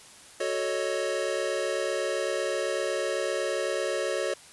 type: chord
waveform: square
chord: D# half-diminished seventh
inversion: first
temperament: equal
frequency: 370 / 440 / 554.4 / 622.3 Hz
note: F#4 / A4 / C#5 / D#5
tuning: 0 / 0 / 0 / 0 cents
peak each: -34 / -34 / -31 / -35 dBFS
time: 0.4-4.34 s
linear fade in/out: 5 ms
effects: white hiss -50 dBFS RMS until 4.52 s + resampled to 24000 Hz